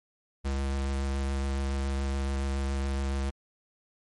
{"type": "tone with vibrato", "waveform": "square", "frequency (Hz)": 68.3, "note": "C#2", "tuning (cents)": -25, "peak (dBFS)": -28, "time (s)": [0.44, 3.31], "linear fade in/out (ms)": 20, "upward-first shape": "triangle", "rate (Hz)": 7.1, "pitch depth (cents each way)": 15, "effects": ["MP3 48 kbps"]}